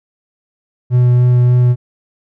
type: tone with vibrato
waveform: triangle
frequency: 123.47 Hz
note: B2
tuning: in tune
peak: -5 dBFS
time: 0.9-1.76 s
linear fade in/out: 50 ms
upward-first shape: sine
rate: 3.4 Hz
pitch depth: 9 cents each way
effects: none